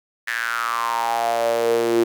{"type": "tone with high-pass filter sweep", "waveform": "sawtooth", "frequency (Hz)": 116.54, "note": "A#2", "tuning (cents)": 0, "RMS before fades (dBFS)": -21, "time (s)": [0.27, 2.04], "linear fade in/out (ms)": 10, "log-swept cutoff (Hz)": [1800, 340], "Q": 7, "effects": []}